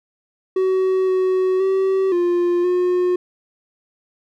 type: tone with pitch steps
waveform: triangle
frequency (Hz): 376.3 / 373.3 / 383 / 350.6 / 359.9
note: F#4 / F#4 / G4 / F4 / F#4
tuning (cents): +29 / +15 / -40 / +7 / -48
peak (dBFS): -13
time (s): 0.56-3.16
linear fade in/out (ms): 5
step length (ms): 520
effects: none